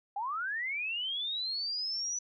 sine linear sweep, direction up, 768 to 5980 Hz, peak -32 dBFS, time 0.16-2.19 s, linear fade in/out 5 ms, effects none

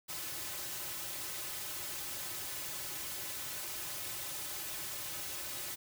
white noise with comb filter, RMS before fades -41 dBFS, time 0.08-5.76 s, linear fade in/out 20 ms, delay 4.3 ms, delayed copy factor -0.95, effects none

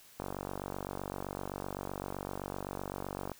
click train, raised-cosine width 1 ms, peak -23 dBFS, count 150, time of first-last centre 0.2-3.317 s, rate 47.8 Hz, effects white hiss -58 dBFS RMS until 3.39 s

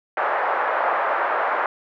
pink band-pass noise, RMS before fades -22 dBFS, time 0.17-1.66 s, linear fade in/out 2 ms, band 590 to 1600 Hz, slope 24 dB/octave, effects none

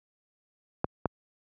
clicks, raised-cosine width 1 ms, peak -11 dBFS, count 2, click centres 0.844 / 1.057 s, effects high-pass 80 Hz 12 dB/octave

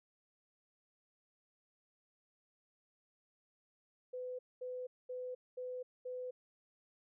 sine tone bursts, 503 Hz, B4, 32 cents sharp, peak -40 dBFS, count 5, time 4.13-6.31 s, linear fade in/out 10 ms, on 260 ms, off 220 ms, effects none

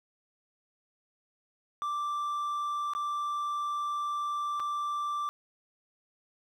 triangle tone with dropouts, 1174.7 Hz, D6, in tune, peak -28 dBFS, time 1.82-5.29 s, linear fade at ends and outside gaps 0 ms, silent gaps 2.935-2.95 / 4.597-4.601 s, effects none

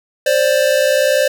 square tone pair together, 527 / 587.3 Hz, C5 / D5, +12 / 0 cents, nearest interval major second, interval 188 cents, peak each -15 dBFS, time 0.26-1.28 s, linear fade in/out 5 ms, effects none

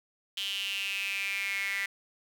sawtooth tone with high-pass filter sweep, 197.4 Hz, G3, 12 cents sharp, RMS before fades -33 dBFS, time 0.37-1.86 s, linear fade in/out 5 ms, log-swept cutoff 3100 to 2000 Hz, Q 8.5, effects none

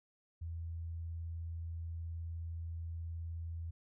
sine tone with vibrato, 83.1 Hz, E2, 15 cents sharp, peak -39 dBFS, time 0.41-3.71 s, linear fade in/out 10 ms, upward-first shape sine, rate 19 Hz, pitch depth 11 cents each way, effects none

